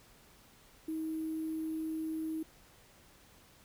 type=tone with sample-and-hold; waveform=sine; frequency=317.6 Hz; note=D#4; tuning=36 cents sharp; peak=-34 dBFS; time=0.88-2.43 s; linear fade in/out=5 ms; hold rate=11025 Hz; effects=pink hiss -61 dBFS RMS until 3.64 s